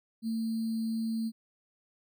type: tone with sample-and-hold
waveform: sine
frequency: 224.7 Hz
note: A3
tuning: 37 cents sharp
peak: -29 dBFS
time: 0.22-1.32 s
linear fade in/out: 50 ms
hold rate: 4410 Hz
effects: none